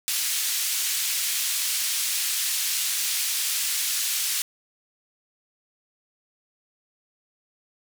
white band-pass noise, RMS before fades -26 dBFS, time 0.08-4.42 s, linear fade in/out 0 ms, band 2400 to 12000 Hz, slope 12 dB/octave, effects none

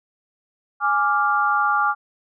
sine chord, D diminished, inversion second, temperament equal, 830.6 / 1174.7 / 1396.9 Hz, Ab5 / D6 / F6, 0 / 0 / 0 cents, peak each -22 / -20 / -21 dBFS, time 0.8-1.95 s, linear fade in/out 50 ms, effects none

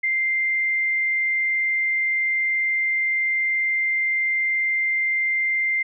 sine tone, 2093 Hz, C7, in tune, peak -19 dBFS, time 0.03-5.83 s, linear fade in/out 10 ms, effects none

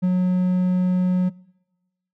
triangle tone, 182.3 Hz, F#3, 25 cents flat, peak -14 dBFS, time 0.02-1.3 s, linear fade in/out 20 ms, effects noise-tail reverb RT60 1.0 s tail -23 dB re dry

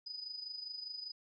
sine tone with amplitude modulation, 4978 Hz, D#8, in tune, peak -39 dBFS, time 0.06-1.12 s, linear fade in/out 10 ms, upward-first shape sine, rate 25 Hz, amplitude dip 65%, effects none

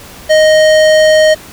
sine tone with hard clipping, 622.3 Hz, D#5, in tune, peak -6 dBFS, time 0.29-1.35 s, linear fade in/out 20 ms, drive 17 dB, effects pink hiss -33 dBFS RMS until 1.52 s

